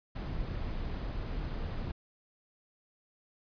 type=noise; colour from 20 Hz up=brown; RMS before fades=-36 dBFS; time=0.15-1.92 s; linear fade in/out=10 ms; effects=resampled to 11025 Hz